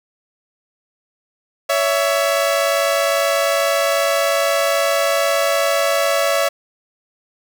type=tone pair together; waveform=sawtooth; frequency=562 / 661.9 Hz; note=C#5 / E5; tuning=+24 / +7 cents; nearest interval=minor third; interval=283 cents; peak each=-14 dBFS; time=1.69-6.49 s; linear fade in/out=10 ms; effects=none